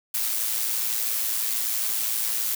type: noise with amplitude modulation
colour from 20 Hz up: blue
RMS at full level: -24 dBFS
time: 0.14-2.55 s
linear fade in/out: 5 ms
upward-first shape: sine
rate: 112 Hz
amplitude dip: 45%
effects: none